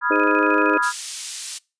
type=chord; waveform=sine; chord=F half-diminished seventh; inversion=second; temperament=equal; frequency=987.8 / 1244.5 / 1396.9 / 1661.2 Hz; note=Cb6 / Eb6 / F6 / Ab6; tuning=0 / 0 / 0 / 0 cents; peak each=-23 / -25 / -23 / -23 dBFS; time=0.01-0.93 s; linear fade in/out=50 ms
type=harmonic tone; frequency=103.1 Hz; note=G#2; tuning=12 cents flat; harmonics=3 / 4 / 5 / 6; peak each=-21 / -24 / -25 / -28 dBFS; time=0.1-0.78 s; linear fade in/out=10 ms
type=tone with tremolo; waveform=sine; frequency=2499 Hz; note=D#7; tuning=7 cents sharp; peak=-27 dBFS; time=0.12-0.78 s; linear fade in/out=5 ms; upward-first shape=square; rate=13 Hz; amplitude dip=80%
type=high-pass noise; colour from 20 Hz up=pink; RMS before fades=-30 dBFS; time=0.82-1.59 s; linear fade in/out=20 ms; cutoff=4300 Hz; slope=12 dB/octave
effects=noise-tail reverb RT60 0.3 s tail -25 dB re dry + resampled to 22050 Hz